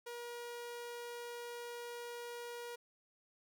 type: tone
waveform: sawtooth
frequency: 477.5 Hz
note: A#4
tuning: 42 cents sharp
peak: -40 dBFS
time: 0.06-2.76 s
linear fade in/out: 10 ms
effects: none